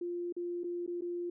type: tone with dropouts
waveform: sine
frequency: 349.2 Hz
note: F4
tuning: in tune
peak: -34 dBFS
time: 0.01-1.3 s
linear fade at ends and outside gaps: 5 ms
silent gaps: 0.325-0.365 / 0.635-0.641 / 0.864-0.876 / 1.01-1.019 s
effects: none